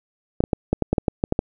clicks, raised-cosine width 2 ms, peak -5 dBFS, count 11, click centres 0.405 / 0.439 / 0.532 / 0.73 / 0.823 / 0.93 / 0.982 / 1.082 / 1.239 / 1.324 / 1.391 s, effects none

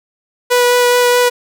sawtooth tone with vibrato, 490 Hz, B4, 14 cents flat, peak -5 dBFS, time 0.5-1.3 s, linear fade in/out 20 ms, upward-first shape sine, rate 4.7 Hz, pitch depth 9 cents each way, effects none

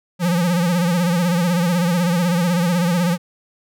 square tone with vibrato, 174.61 Hz, F3, in tune, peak -16 dBFS, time 0.19-3.18 s, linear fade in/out 50 ms, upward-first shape sine, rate 16 Hz, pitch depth 85 cents each way, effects none

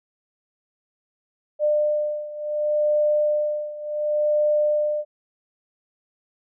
sine beating tone pair, 599 / 599.69 Hz, D5 / D5, +34 / +36 cents, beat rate 0.69 Hz, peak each -21 / -24 dBFS, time 1.59-5.05 s, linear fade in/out 50 ms, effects none

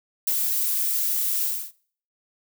violet noise with ADSR envelope, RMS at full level -22 dBFS, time 0.27-1.72 s, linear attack 4 ms, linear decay 58 ms, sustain -2 dB, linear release 280 ms, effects noise-tail reverb RT60 0.5 s tail -21 dB re dry

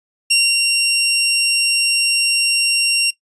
20% pulse tone with ADSR envelope, 2760 Hz, F7, 21 cents flat, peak -6 dBFS, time 0.3-3.11 s, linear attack 12 ms, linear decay 240 ms, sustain -3 dB, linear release 13 ms, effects noise-tail reverb RT60 0.1 s tail -17 dB re dry + resampled to 24000 Hz

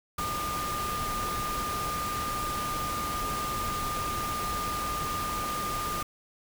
sine tone in noise, 1209 Hz, D6, 50 cents sharp, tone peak -31 dBFS, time 0.18-6.03 s, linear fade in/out 5 ms, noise pink, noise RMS -35 dBFS, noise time 0.18-6.03 s, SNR +1 dB, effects none

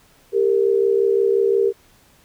sine tone pair together, 396.3 / 462 Hz, G4 / A#4, +19 / -16 cents, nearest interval minor third, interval 265 cents, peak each -16 / -18 dBFS, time 0.32-1.73 s, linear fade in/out 50 ms, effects pink hiss -54 dBFS RMS until 2.24 s

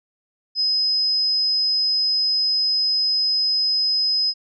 sine tone, 5060 Hz, D#8, 28 cents sharp, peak -17 dBFS, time 0.55-4.34 s, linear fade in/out 50 ms, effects none

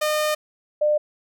sawtooth / sine tone pair in turn, 609 / 599.9 Hz, D#5 / D5, -37 / +37 cents, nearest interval unison, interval 26 cents, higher first, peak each -16 dBFS, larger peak neither, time 0.01-0.35 / 0.81-0.98 s, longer first, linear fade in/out 10 ms, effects none

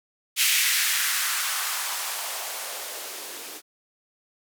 violet noise with band-pass filter sweep, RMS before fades -27 dBFS, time 0.36-3.62 s, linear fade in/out 50 ms, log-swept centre 2500 to 320 Hz, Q 1.9, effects none

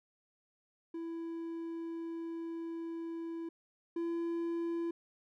triangle tone pair in turn, 331.9 / 337.1 Hz, E4 / E4, +12 / +39 cents, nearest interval unison, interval 27 cents, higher second, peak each -36 / -31 dBFS, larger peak second, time 0.94-3.49 / 3.96-4.91 s, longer first, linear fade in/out 5 ms, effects none

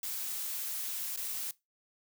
blue noise with dropouts, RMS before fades -37 dBFS, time 0.03-1.51 s, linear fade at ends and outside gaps 2 ms, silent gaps 1.162-1.173 s, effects noise-tail reverb RT60 0.2 s tail -20 dB re dry

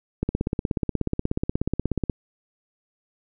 click train, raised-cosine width 3 ms, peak -10 dBFS, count 32, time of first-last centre 0.23-2.097 s, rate 16.6 Hz, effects none

